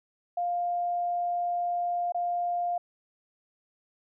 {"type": "tone with dropouts", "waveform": "sine", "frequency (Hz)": 702, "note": "F5", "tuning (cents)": 9, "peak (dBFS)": -26, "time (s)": [0.37, 2.78], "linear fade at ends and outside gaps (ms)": 5, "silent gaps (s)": [2.122, 2.145], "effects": []}